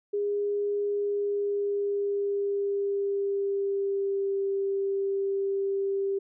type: tone with pitch glide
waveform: sine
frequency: 408.6 to 393.3 Hz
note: G#4 to G4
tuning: -28 to +6 cents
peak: -25 dBFS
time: 0.13-6.19 s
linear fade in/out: 10 ms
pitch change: -66 cents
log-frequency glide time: 0.82-4.44 s
effects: none